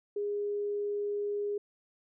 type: tone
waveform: sine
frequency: 410.5 Hz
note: G#4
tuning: 20 cents flat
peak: -30 dBFS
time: 0.16-1.58 s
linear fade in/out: 5 ms
effects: none